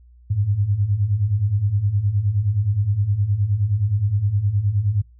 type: beating tone pair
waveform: sine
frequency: 95.7 / 105.3 Hz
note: G2 / G#2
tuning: -41 / +24 cents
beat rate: 9.6 Hz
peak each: -23 / -18 dBFS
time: 0.3-5.02 s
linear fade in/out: 10 ms
effects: noise-tail reverb RT60 0.2 s tail -26 dB re dry + added 60 Hz sine -46 dBFS peak until 5.19 s